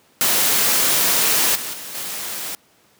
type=noise with level steps; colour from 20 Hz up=white; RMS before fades=-17 / -28 / -33 / -28 dBFS; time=0.21-2.55 s; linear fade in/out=0 ms; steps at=1.55 / 1.73 / 1.94 s; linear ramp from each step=10 ms; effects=pink hiss -56 dBFS RMS until 2.99 s + high-pass 150 Hz 12 dB/octave